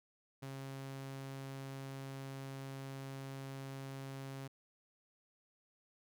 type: tone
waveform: sawtooth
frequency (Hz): 135.5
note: C#3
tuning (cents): -39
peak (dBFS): -40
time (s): 0.42-4.48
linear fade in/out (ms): 10
effects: none